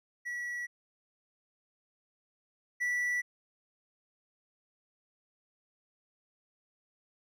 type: tone pair in turn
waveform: triangle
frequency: 1937 / 1958.4 Hz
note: B6 / B6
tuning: -34 / -15 cents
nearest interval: unison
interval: 19 cents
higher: second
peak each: -33 / -27 dBFS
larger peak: second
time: 0.25-0.67 / 2.8-3.22 s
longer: neither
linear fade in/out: 20 ms
effects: none